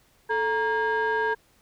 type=tone cluster; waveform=sine; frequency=439 / 935 / 1622 Hz; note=A4 / A#5 / G#6; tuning=-4 / +5 / -41 cents; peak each=-25 dBFS; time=0.29-1.35 s; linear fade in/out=20 ms; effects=tanh soft clip ceiling -18 dBFS + pink hiss -62 dBFS RMS until 1.61 s